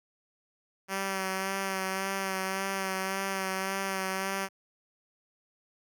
5% pulse tone with vibrato, 192.1 Hz, G3, 35 cents flat, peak -19 dBFS, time 0.88-4.49 s, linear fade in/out 50 ms, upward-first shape sine, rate 1.8 Hz, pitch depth 24 cents each way, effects none

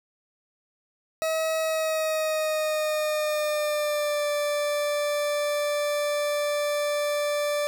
40% pulse tone with pitch glide, 640 to 586.9 Hz, D#5 to D5, +49 to -1 cents, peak -23 dBFS, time 1.22-7.67 s, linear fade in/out 0 ms, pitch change -150 cents, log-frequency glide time 1.6-4.3 s, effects none

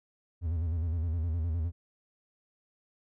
triangle tone with vibrato, 82.5 Hz, E2, 2 cents sharp, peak -26 dBFS, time 0.41-1.72 s, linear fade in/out 50 ms, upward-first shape square, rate 9.7 Hz, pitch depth 83 cents each way, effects none

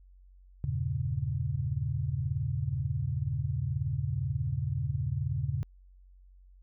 sine chord, E diminished seventh, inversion none, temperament equal with one note detuned, 81.32 / 98 / 116.54 / 138.59 Hz, E2 / G2 / Bb2 / Db3, -23 / 0 / 0 / 0 cents, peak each -36 / -36 / -34 / -32 dBFS, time 0.64-5.63 s, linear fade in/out 0 ms, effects added 46 Hz sine -53 dBFS peak until 6.62 s

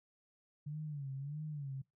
sine tone with vibrato, 144.1 Hz, D3, 33 cents flat, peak -39 dBFS, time 0.66-1.82 s, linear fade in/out 10 ms, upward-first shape sine, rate 1.6 Hz, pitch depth 120 cents each way, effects noise-tail reverb RT60 0.2 s tail -23 dB re dry

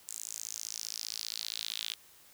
sawtooth tone with high-pass filter sweep, 55.2 Hz, A1, 6 cents sharp, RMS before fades -40 dBFS, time 0.08-1.94 s, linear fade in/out 5 ms, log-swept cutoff 7600 to 3400 Hz, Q 3.6, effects white hiss -59 dBFS RMS until 2.33 s

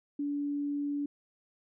sine tone, 287.7 Hz, D4, 36 cents flat, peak -30 dBFS, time 0.19-1.06 s, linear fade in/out 5 ms, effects none

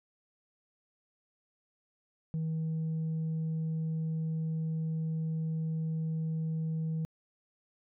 sine tone, 160 Hz, D#3, 49 cents sharp, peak -28 dBFS, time 2.34-7.05 s, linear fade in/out 0 ms, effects tanh soft clip ceiling -29 dBFS

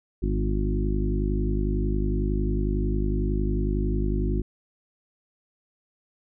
harmonic tone with a mistuned harmonic, 51 Hz, G#1, 31 cents flat, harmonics 1 / 2 / 3 / 4 / 5 / 6 / 7, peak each -24 / -32 / -32 / -34 / -33 / -35 / -32 dBFS, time 0.22-4.42 s, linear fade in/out 10 ms, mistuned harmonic 4, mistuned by +24 cents, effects none

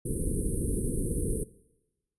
pink band-stop noise, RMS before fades -29 dBFS, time 0.05-1.44 s, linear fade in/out 10 ms, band 490 to 9000 Hz, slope 96 dB/octave, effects noise-tail reverb RT60 1.0 s tail -20 dB re dry + resampled to 24000 Hz

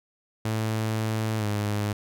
sawtooth tone with pitch glide, 110 to 104.01 Hz, A2 to G#2, 0 to +3 cents, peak -21 dBFS, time 0.45-1.93 s, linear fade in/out 5 ms, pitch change -97 cents, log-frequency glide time 1.38-1.45 s, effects none

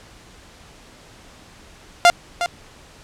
sawtooth tone with echo, 698.5 Hz, F5, in tune, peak -4 dBFS, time 2.05-2.1 s, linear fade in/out 0 ms, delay 360 ms, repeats 1, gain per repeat -11 dB, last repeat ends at 2.46 s, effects pink hiss -46 dBFS RMS until 3.03 s + low-pass 8000 Hz 12 dB/octave

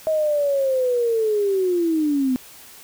sine linear sweep, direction down, 636 to 249.9 Hz, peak -17 dBFS, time 0.07-2.36 s, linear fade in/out 0 ms, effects white hiss -44 dBFS RMS until 2.83 s

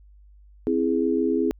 sine chord, C augmented, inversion none, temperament equal, 261.6 / 329.6 / 415.3 Hz, C4 / E4 / G#4, 0 / 0 / 0 cents, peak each -24 dBFS, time 0.67-1.51 s, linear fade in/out 0 ms, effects added 50 Hz sine -48 dBFS peak until 1.59 s

